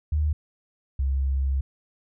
sine tone pair in turn, 75.7 / 67.44 Hz, D#2 / C#2, -47 / -47 cents, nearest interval major second, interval 200 cents, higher first, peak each -20 / -21 dBFS, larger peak first, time 0.12-0.33 / 0.99-1.61 s, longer second, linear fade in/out 5 ms, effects none

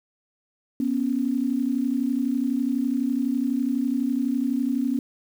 sine tone pair together, 243.8 / 275.8 Hz, B3 / C#4, -22 / -9 cents, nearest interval major second, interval 213 cents, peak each -24 dBFS, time 0.8-4.99 s, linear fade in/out 2 ms, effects 8-bit

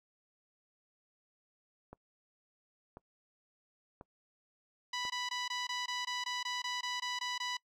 click train, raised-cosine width 1 ms, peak -34 dBFS, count 4, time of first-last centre 1.93-5.052 s, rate 0.961 Hz
10% pulse tone bursts, 987.8 Hz, B5, in tune, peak -26 dBFS, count 14, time 4.93-7.57 s, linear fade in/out 5 ms, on 170 ms, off 20 ms
effects noise-tail reverb RT60 0.1 s tail -24 dB re dry + low-pass 6000 Hz 12 dB/octave

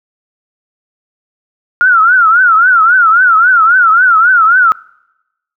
sine tone with vibrato, 1396.9 Hz, F6, in tune, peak -4 dBFS, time 1.81-4.72 s, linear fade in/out 0 ms, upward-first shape triangle, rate 3.7 Hz, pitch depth 180 cents each way, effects noise-tail reverb RT60 0.9 s tail -25 dB re dry

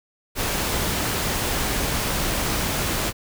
pink noise, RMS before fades -24 dBFS, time 0.35-3.13 s, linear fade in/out 50 ms, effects none

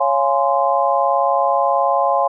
sine chord, Db major seventh, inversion none, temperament just, 554.4 / 693 / 831.5 / 1039.4 Hz, Db5 / F5 / Ab5 / C6, 0 / -14 / +2 / -12 cents, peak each -19 dBFS, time 0-2.28 s, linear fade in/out 10 ms, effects none

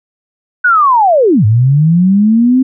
sine linear two-way sweep, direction down then up, 1500 to 101.9 to 264.4 Hz, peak -5 dBFS, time 0.64-2.63 s, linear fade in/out 10 ms, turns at 1.45 s, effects none

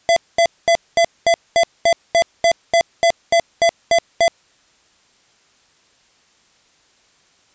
square tone bursts, 675 Hz, E5, 41 cents sharp, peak -11 dBFS, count 15, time 0.09-4.28 s, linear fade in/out 0 ms, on 74 ms, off 220 ms, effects white hiss -56 dBFS RMS until 7.54 s + resampled to 16000 Hz

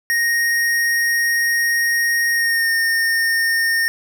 square tone with pitch glide, 1864.7 to 1829.5 Hz, A#6 to A#6, 0 to -33 cents, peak -16 dBFS, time 0.1-3.88 s, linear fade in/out 0 ms, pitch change -33 cents, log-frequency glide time 2.32-2.71 s, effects none

